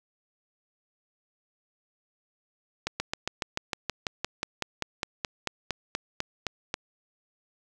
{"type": "slowing click train", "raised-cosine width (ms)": 0.2, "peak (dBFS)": -11, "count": 21, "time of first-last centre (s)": [2.87, 6.741], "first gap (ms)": 130, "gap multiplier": 1.04, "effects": []}